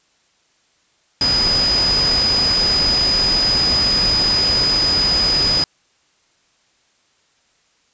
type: tone in noise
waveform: sine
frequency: 4974 Hz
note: D#8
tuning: 1 cent flat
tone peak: -14 dBFS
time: 1.21-5.64 s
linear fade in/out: 2 ms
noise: pink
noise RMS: -23 dBFS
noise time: 1.21-5.64 s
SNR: +6 dB
effects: white hiss -60 dBFS RMS until 7.93 s + resampled to 16000 Hz